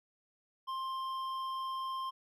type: tone with hard clipping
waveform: triangle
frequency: 1054 Hz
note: C6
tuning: 12 cents sharp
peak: -37 dBFS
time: 0.67-2.11 s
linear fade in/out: 20 ms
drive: 11 dB
effects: none